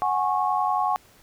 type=chord; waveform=sine; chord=F# suspended second; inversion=none; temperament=equal with one note detuned; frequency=740 / 830.6 / 1096.6 Hz; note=F#5 / G#5 / C#6; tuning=0 / 0 / -19 cents; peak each=-25 dBFS; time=0.02-0.96 s; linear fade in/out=0 ms; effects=pink hiss -55 dBFS RMS until 1.22 s